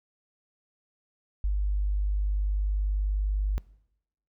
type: tone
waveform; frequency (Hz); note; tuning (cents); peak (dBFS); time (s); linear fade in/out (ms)
sine; 50.1; G1; +38; -23; 1.44-3.58; 0
effects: noise-tail reverb RT60 0.8 s tail -22 dB re dry